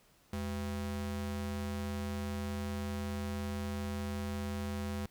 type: ring-modulated tone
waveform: square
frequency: 147 Hz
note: D3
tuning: 2 cents sharp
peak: -33 dBFS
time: 0.33-5.06 s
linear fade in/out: 2 ms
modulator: 62.7 Hz
effects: pink hiss -66 dBFS RMS until 5.1 s